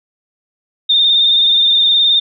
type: tone with vibrato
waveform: sine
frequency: 3635 Hz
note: A#7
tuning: 44 cents flat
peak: -8 dBFS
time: 0.89-2.2 s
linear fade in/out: 10 ms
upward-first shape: triangle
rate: 19 Hz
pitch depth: 47 cents each way
effects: none